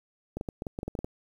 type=clicks; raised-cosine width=2 ms; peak=-20 dBFS; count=11; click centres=0.37 / 0.411 / 0.488 / 0.621 / 0.668 / 0.789 / 0.831 / 0.88 / 0.952 / 0.99 / 1.045 s; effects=9-bit